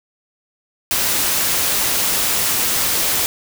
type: noise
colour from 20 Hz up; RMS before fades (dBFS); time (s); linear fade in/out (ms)
white; -18; 0.91-3.26; 0
effects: none